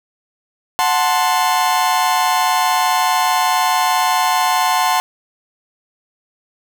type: chord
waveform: 40% pulse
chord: F# diminished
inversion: none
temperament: equal with one note detuned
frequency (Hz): 735.3 / 880 / 1046.5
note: F#5 / A5 / C6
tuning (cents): -11 / 0 / 0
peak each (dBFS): -17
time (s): 0.79-5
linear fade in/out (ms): 0
effects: none